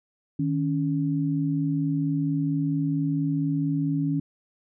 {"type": "tone pair together", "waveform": "sine", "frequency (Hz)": [155.2, 279.6], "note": ["D#3", "C#4"], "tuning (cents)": [-4, 15], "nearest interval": "minor seventh", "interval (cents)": 1019, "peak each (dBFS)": -25, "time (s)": [0.39, 4.2], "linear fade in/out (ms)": 5, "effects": []}